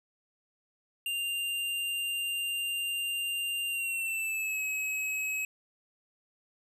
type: tone with pitch glide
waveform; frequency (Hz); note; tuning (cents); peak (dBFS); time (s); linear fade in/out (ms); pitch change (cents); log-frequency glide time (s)
square; 2791 to 2559; F7 to D#7; -2 to +48; -31; 1.06-5.45; 2; -150; 3.68-4.62
effects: none